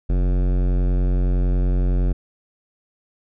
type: tone with hard clipping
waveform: sine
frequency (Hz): 45.4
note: F#1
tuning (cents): -32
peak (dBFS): -18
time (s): 0.09-2.13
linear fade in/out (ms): 10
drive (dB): 17
effects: none